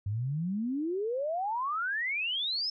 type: exponential sweep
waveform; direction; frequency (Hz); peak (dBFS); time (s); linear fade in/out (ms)
sine; up; 96.3 to 5340; -29; 0.06-2.7; 5
effects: none